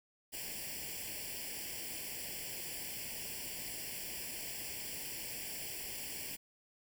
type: noise with comb filter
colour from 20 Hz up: white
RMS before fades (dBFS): -43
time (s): 0.32-6.37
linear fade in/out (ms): 20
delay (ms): 0.39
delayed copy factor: +1
effects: none